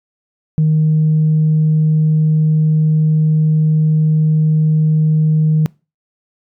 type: tone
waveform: sine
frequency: 155.56 Hz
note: D#3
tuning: in tune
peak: -8 dBFS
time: 0.58-5.66 s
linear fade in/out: 0 ms
effects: noise-tail reverb RT60 0.3 s tail -25 dB re dry + tanh soft clip ceiling -6 dBFS